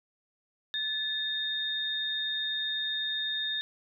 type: tone pair together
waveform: sine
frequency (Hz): 1736 / 3676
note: A6 / A#7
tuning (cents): -24 / -25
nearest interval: octave + minor second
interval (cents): 1299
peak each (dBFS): -36 / -30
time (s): 0.74-3.61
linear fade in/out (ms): 0
effects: none